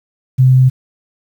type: tone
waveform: sine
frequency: 129.3 Hz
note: C3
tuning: 20 cents flat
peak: -5 dBFS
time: 0.38-0.7 s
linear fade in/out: 20 ms
effects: 7-bit